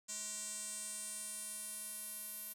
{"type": "tone with band-pass filter sweep", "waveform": "square", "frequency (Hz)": 211.5, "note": "G#3", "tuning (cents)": 32, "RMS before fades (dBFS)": -45, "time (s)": [0.08, 2.54], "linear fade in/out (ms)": 20, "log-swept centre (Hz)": [7400, 12000], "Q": 4.4, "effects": ["11-bit"]}